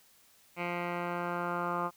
10% pulse tone with low-pass filter sweep, 174.61 Hz, F3, in tune, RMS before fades -34 dBFS, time 0.56-1.91 s, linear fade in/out 50 ms, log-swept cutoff 2200 to 1200 Hz, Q 4.6, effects white hiss -63 dBFS RMS until 1.96 s

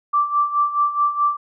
sine tone with tremolo, 1170 Hz, D6, 7 cents flat, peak -13 dBFS, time 0.13-1.37 s, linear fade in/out 10 ms, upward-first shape sine, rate 4.7 Hz, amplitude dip 75%, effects none

